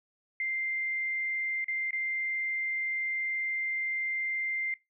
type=tone with dropouts; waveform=sine; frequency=2093 Hz; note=C7; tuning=in tune; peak=-29 dBFS; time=0.4-4.74 s; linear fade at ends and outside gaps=2 ms; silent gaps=1.644-1.682 / 1.908-1.93 s; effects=noise-tail reverb RT60 0.2 s tail -20 dB re dry